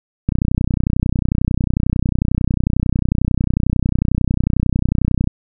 click train, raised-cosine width 5 ms, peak -3 dBFS, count 156, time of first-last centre 0.29-5.274 s, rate 31.1 Hz, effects none

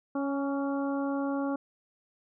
harmonic tone with a mistuned harmonic, 277.7 Hz, C#4, 3 cents sharp, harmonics 1 / 2 / 3 / 4 / 5, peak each -29 / -35 / -39 / -41 / -43 dBFS, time 0.15-1.56 s, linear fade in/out 5 ms, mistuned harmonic 4, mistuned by +22 cents, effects none

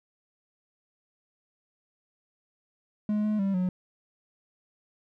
triangle tone with pitch steps, 210.4 / 212.7 / 195.8 / 182.6 Hz, G#3 / G#3 / G3 / F#3, +23 / +42 / -2 / -23 cents, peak -22 dBFS, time 3.09-3.69 s, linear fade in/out 2 ms, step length 150 ms, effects none

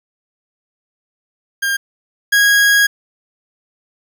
40% pulse tone pair in turn, 1607 / 1646.5 Hz, G6 / G#6, +43 / -15 cents, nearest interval unison, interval 42 cents, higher second, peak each -14 / -8 dBFS, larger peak second, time 1.62-1.77 / 2.32-2.87 s, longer second, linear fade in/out 10 ms, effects 8-bit

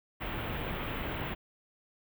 pink band-stop noise, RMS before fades -36 dBFS, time 0.2-1.35 s, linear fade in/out 20 ms, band 3300 to 16000 Hz, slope 48 dB/octave, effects none

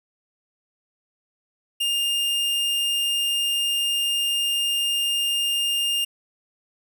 45% pulse tone, 2812 Hz, F7, 11 cents sharp, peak -21 dBFS, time 1.8-6.05 s, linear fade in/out 10 ms, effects none

